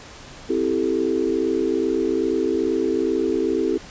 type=chord; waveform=sine; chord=A minor seventh; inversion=first; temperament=equal; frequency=261.6 / 329.6 / 392 / 440 Hz; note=C4 / E4 / G4 / A4; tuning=0 / 0 / 0 / 0 cents; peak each=-26 / -23 / -23 / -25 dBFS; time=0.49-3.78 s; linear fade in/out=10 ms; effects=pink hiss -41 dBFS RMS until 3.9 s + resampled to 16000 Hz